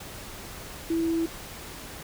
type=tone in noise; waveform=sine; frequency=329.6 Hz; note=E4; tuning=in tune; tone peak=-23 dBFS; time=0.9-1.26 s; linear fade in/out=5 ms; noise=pink; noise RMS=-41 dBFS; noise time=0-2.03 s; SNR=+15 dB; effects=none